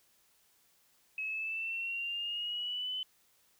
sine exponential sweep, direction up, 2562 to 3040 Hz, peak -34 dBFS, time 1.18-3.03 s, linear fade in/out 2 ms, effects white hiss -69 dBFS RMS until 3.59 s

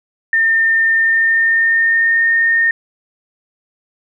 sine tone with pitch glide, 1810 to 1832.1 Hz, A6 to A#6, +48 to -30 cents, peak -10 dBFS, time 0.33-2.71 s, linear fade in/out 2 ms, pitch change +22 cents, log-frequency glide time 0.99-2.22 s, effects none

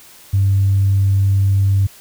sine tone, 98 Hz, G2, in tune, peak -10 dBFS, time 0.33-1.87 s, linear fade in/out 10 ms, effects tanh soft clip ceiling -6 dBFS + white hiss -43 dBFS RMS until 2 s

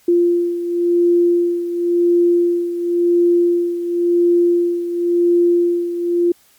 sine beating tone pair, 346.9 / 347.84 Hz, F4 / F4, -12 / -7 cents, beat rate 0.94 Hz, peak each -13 / -19 dBFS, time 0.08-6.32 s, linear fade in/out 5 ms, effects white hiss -53 dBFS RMS until 6.58 s + MP3 96 kbps

